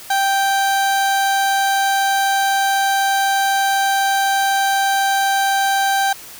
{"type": "tone", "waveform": "30% pulse", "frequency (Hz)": 784, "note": "G5", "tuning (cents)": 0, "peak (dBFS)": -12, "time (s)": [0.1, 6.13], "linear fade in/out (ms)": 5, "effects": ["white hiss -37 dBFS RMS until 6.39 s"]}